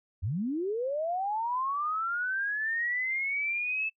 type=linear sweep; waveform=sine; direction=up; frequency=76.5 to 2631 Hz; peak=-28 dBFS; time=0.22-3.9 s; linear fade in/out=20 ms; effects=noise-tail reverb RT60 0.1 s tail -22 dB re dry